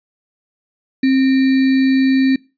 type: tone with sample-and-hold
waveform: sine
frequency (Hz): 265.5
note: C4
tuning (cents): +25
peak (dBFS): -10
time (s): 1.03-2.36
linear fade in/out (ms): 5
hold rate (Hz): 2100
effects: noise-tail reverb RT60 0.3 s tail -24 dB re dry + resampled to 11025 Hz